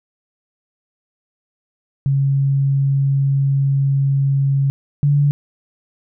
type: tone pair in turn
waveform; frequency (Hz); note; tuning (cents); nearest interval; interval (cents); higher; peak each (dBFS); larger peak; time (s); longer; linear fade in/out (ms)
sine; 137.8 / 143.75; C#3 / D3; -10 / -37; minor second; 73; second; -13 / -11; second; 2.06-4.7 / 5.03-5.31; first; 0
effects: none